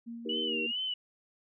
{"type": "tone with tremolo", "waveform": "sine", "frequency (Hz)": 233.1, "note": "A#3", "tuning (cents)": 0, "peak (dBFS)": -38, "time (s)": [0.06, 0.72], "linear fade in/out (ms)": 20, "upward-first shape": "sine", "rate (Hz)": 4.6, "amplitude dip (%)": 30}
{"type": "chord", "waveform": "sine", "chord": "Eb major", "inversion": "none", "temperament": "equal with one note detuned", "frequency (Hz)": [311.1, 392, 474.3], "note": ["Eb4", "G4", "Bb4"], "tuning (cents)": [0, 0, 30], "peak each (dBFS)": -39, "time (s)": [0.25, 0.67], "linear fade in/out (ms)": 10}
{"type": "tone with vibrato", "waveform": "sine", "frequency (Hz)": 2900, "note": "F#7", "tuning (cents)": -35, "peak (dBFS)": -31, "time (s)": [0.29, 0.94], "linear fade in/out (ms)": 5, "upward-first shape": "sine", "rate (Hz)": 2.3, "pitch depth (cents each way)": 97}
{"effects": []}